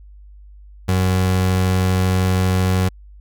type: tone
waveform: 30% pulse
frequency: 92.8 Hz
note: F#2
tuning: 6 cents sharp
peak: -12 dBFS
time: 0.88-2.89 s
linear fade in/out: 10 ms
effects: added 50 Hz sine -39 dBFS peak until 3.2 s